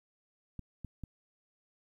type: clicks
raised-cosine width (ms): 5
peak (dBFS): -29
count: 3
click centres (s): 0.593 / 0.847 / 1.037
effects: 11-bit